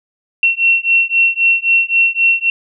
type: beating tone pair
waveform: sine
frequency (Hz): 2718 / 2721.8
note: F7 / F7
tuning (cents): -48 / -45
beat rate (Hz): 3.8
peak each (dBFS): -13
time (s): 0.43-2.5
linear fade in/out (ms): 2
effects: none